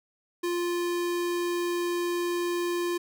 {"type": "tone", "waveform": "square", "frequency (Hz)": 349, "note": "F4", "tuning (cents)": -1, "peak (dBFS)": -27, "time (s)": [0.43, 2.98], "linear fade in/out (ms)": 10, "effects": []}